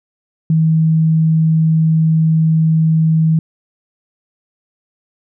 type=tone; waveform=sine; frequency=160 Hz; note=D#3; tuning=49 cents sharp; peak=-9 dBFS; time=0.5-3.39 s; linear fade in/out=2 ms; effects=none